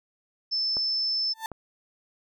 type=tone; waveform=sine; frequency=5274 Hz; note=E8; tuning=in tune; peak=-24 dBFS; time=0.51-1.34 s; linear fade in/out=20 ms
type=clicks; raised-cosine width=1 ms; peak=-23 dBFS; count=2; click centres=0.769 / 1.517 s
type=tone with exponential growth; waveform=35% pulse; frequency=889 Hz; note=A5; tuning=18 cents sharp; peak=-25 dBFS; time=1.32-1.46 s; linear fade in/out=1 ms; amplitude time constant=30 ms
effects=none